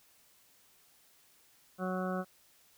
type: harmonic tone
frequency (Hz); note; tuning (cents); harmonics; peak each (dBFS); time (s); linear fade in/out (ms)
185; F#3; 0; 1 / 2 / 3 / 4 / 6 / 7 / 8; -35 / -41 / -39 / -42 / -45 / -43 / -45; 1.78-2.25; 50
effects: white hiss -65 dBFS RMS until 2.77 s